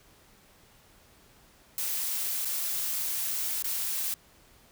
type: noise with dropouts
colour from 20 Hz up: blue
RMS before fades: -31 dBFS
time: 1.78-4.14 s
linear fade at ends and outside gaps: 1 ms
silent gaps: 2.449-2.454 / 3.624-3.643 s
effects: pink hiss -59 dBFS RMS until 4.71 s